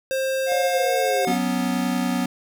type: tone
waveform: square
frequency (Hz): 530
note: C5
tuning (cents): +22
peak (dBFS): -22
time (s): 0.11-1.25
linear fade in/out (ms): 0
type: tone with pitch glide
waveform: square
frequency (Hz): 713 to 723.8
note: F5 to F#5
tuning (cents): +36 to -38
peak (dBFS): -24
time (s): 0.46-1.39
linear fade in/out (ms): 50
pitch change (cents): +26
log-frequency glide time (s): 0.81-0.93
type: linear sweep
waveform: sine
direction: down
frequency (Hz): 580 to 367.4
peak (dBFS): -26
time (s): 0.52-1.32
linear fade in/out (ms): 0
type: chord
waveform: square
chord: F# suspended fourth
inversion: none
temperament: equal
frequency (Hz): 185 / 246.9 / 277.2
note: F#3 / B3 / C#4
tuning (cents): 0 / 0 / 0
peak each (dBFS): -27 / -24 / -29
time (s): 1.27-2.26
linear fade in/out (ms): 5
effects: none